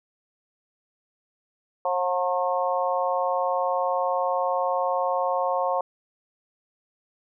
harmonic tone, 180 Hz, F#3, 47 cents flat, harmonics 3 / 4 / 5 / 6, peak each -26 / -27 / -28 / -29 dBFS, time 1.85-5.81 s, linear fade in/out 2 ms, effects none

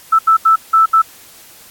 sine tone bursts at uneven times, 1318.5 Hz, E6, in tune, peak -6 dBFS, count 5, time 0.12-0.19 / 0.27-0.37 / 0.45-0.56 / 0.73-0.86 / 0.93-1.02 s, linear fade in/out 10 ms, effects white hiss -41 dBFS RMS until 1.7 s + AAC 64 kbps

